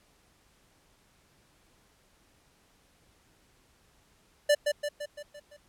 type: tone with echo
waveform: square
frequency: 587.3 Hz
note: D5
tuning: in tune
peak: -20 dBFS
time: 4.49-4.55 s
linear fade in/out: 10 ms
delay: 170 ms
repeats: 6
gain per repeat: -5 dB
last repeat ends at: 5.57 s
effects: pink hiss -65 dBFS RMS until 5.68 s + low-pass 12000 Hz 12 dB/octave